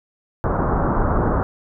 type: low-pass noise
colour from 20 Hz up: pink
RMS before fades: -19 dBFS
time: 0.44-1.43 s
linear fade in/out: 0 ms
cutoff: 1400 Hz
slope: 48 dB/octave
effects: none